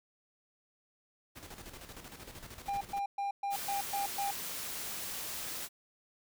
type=noise with tremolo; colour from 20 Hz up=pink; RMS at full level=-47 dBFS; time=1.35-3 s; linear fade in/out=20 ms; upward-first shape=square; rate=13 Hz; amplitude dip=55%
type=tone bursts; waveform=triangle; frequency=800 Hz; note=G5; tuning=35 cents sharp; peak=-30 dBFS; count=7; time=2.68-4.31 s; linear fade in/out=5 ms; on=130 ms; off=120 ms
type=noise; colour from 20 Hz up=white; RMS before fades=-40 dBFS; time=3.5-5.69 s; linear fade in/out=50 ms
effects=none